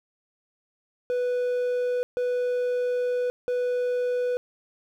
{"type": "tone bursts at uneven times", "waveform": "triangle", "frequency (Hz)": 493.9, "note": "B4", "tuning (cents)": 0, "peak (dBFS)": -21, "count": 3, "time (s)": [[1.1, 2.03], [2.17, 3.3], [3.48, 4.37]], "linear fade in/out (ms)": 0, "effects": ["10-bit"]}